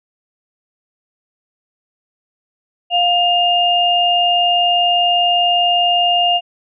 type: tone pair together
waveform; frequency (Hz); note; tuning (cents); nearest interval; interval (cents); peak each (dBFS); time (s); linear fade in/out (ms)
sine; 705 / 2820; F5 / F7; +16 / +16; 2 octaves; 2400; -14; 2.9-6.41; 50
effects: none